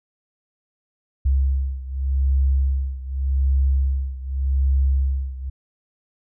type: beating tone pair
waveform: sine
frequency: 67 / 67.85 Hz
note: C2 / C#2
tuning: +42 / -36 cents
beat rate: 0.85 Hz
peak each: -19 / -22 dBFS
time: 1.25-5.5 s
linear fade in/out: 10 ms
effects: none